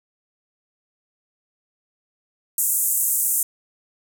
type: band-pass noise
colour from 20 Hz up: white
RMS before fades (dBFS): -21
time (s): 2.58-3.43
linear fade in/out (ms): 2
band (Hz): 7200 to 15000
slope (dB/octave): 48
effects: none